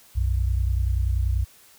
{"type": "tone pair together", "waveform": "sine", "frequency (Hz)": [61, 91.4], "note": ["B1", "F#2"], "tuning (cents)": [-21, -21], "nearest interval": "perfect fifth", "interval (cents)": 700, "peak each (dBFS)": [-21, -25], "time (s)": [0.15, 1.45], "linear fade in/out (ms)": 20, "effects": ["white hiss -53 dBFS RMS until 1.78 s"]}